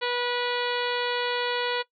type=harmonic tone; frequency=487.6 Hz; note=B4; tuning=22 cents flat; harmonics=1 / 2 / 3 / 4 / 5 / 6 / 7 / 8 / 9; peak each=-29 / -32 / -34 / -35 / -36 / -37 / -37 / -38 / -39 dBFS; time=0.01-1.83 s; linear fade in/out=20 ms; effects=noise-tail reverb RT60 0.1 s tail -19 dB re dry